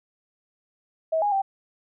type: tone with pitch steps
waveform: sine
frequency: 643 / 824 / 781 Hz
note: E5 / G#5 / G5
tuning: -43 / -14 / -7 cents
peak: -20 dBFS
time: 1.12-1.42 s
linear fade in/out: 10 ms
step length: 100 ms
effects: none